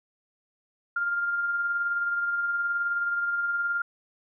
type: tone with tremolo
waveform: sine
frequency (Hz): 1400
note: F6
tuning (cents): +4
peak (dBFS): -23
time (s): 0.96-3.82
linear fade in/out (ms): 5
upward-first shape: sine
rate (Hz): 19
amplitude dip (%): 35
effects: none